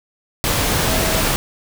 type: tone in noise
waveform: sine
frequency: 644 Hz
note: E5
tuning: 41 cents flat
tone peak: -25 dBFS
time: 0.86-1.21 s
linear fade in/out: 0 ms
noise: pink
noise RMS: -18 dBFS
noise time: 0.44-1.36 s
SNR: -10 dB
effects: none